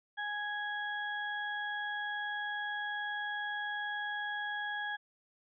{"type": "harmonic tone", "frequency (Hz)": 830.6, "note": "G#5", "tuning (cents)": 0, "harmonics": [1, 2, 4], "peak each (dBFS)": [-40, -36, -46], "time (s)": [0.17, 4.97], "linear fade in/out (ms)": 20, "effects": []}